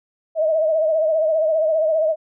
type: tone with vibrato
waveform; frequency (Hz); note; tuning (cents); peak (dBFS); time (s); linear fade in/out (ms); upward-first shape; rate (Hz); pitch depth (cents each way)
sine; 632; D#5; +27; -15; 0.35-2.16; 50; triangle; 15; 79
effects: none